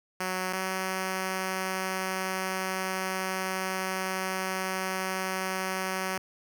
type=tone pair in turn; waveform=5% pulse; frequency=185.5 / 188.31 Hz; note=F#3 / F#3; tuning=+5 / +31 cents; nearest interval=unison; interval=26 cents; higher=second; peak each=-18 dBFS; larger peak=neither; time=0.2-0.53 / 0.53-6.18 s; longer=second; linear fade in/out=5 ms; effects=none